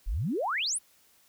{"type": "exponential sweep", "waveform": "sine", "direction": "up", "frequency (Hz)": [34.07, 11340], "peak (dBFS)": -27, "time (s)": [0.06, 0.79], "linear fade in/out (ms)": 20, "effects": ["white hiss -63 dBFS RMS until 1.28 s"]}